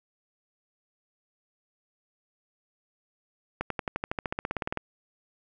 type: accelerating click train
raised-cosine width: 0.5 ms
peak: -14 dBFS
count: 18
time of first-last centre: 3.61-4.773 s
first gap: 93 ms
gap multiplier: 0.96
effects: none